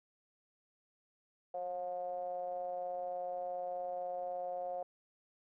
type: ring-modulated tone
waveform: triangle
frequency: 87.9 Hz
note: F2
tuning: 12 cents sharp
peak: -32 dBFS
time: 1.54-4.83 s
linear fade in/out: 5 ms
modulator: 627 Hz
effects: none